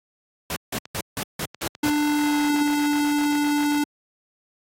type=noise bursts; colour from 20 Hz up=pink; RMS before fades=-27 dBFS; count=7; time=0.5-1.901 s; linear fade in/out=2 ms; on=63 ms; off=160 ms
type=clicks; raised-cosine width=0.2 ms; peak=-21 dBFS; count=5; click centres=0.855 / 1.426 / 1.546 / 1.612 / 1.751 s
type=tone with pitch glide; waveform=square; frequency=296.1 to 293 Hz; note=D4 to D4; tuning=+14 to -4 cents; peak=-20 dBFS; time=1.83-3.84 s; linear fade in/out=5 ms; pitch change=-18 cents; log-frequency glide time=2.07-2.54 s
effects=high-pass 100 Hz 12 dB/octave + AAC 48 kbps